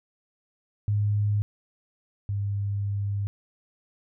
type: tone pair in turn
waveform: sine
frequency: 103.6 / 100.77 Hz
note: G#2 / G2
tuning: -4 / +48 cents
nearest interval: unison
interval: 48 cents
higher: first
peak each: -21 / -25 dBFS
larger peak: first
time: 0.88-1.42 / 2.29-3.27 s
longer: second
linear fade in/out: 0 ms
effects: none